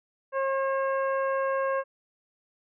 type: harmonic tone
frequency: 539 Hz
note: C#5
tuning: 49 cents flat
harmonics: 1 / 2 / 3 / 4 / 5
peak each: -26 / -30 / -35 / -48 / -48 dBFS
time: 0.32-1.84 s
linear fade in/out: 50 ms
effects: none